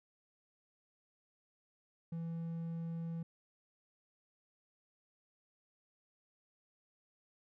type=tone; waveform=triangle; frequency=166.1 Hz; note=E3; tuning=13 cents sharp; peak=-36 dBFS; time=2.12-3.23 s; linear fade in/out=5 ms; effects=none